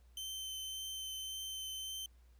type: tone with vibrato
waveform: sawtooth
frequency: 3088 Hz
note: G7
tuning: 27 cents flat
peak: -38 dBFS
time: 0.17-2.06 s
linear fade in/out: 2 ms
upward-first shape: triangle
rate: 1.8 Hz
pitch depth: 10 cents each way
effects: added 60 Hz sine -60 dBFS peak until 2.39 s + pink hiss -75 dBFS RMS until 2.39 s